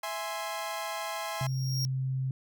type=chord; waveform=sawtooth; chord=E augmented; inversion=none; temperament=equal; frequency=659.3 / 830.6 / 1046.5 Hz; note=E5 / G#5 / B#5; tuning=0 / 0 / 0 cents; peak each=-34 dBFS; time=0.03-1.47 s; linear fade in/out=5 ms
type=tone with exponential growth; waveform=45% pulse; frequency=5588 Hz; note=F8; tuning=in tune; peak=-30 dBFS; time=1.02-1.85 s; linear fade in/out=0 ms; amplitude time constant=180 ms
type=tone; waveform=sine; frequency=131.6 Hz; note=C3; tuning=10 cents sharp; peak=-28 dBFS; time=1.41-2.31 s; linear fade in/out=2 ms
effects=none